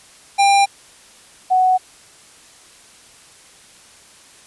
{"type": "tone pair in turn", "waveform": ["square", "sine"], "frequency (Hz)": [797, 742.7], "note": ["G5", "F#5"], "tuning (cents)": [28, 6], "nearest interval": "minor second", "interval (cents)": 122, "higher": "first", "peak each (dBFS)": -11, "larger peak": "neither", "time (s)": [[0.38, 0.66], [1.5, 1.78]], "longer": "neither", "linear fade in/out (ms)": 20, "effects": ["white hiss -46 dBFS RMS until 4.46 s", "resampled to 24000 Hz"]}